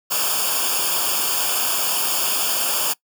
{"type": "noise with comb filter", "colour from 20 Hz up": "white", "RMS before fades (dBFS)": -21, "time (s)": [0.1, 2.94], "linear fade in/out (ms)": 20, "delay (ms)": 0.5, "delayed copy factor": -0.95, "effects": ["noise-tail reverb RT60 0.1 s tail -22 dB re dry"]}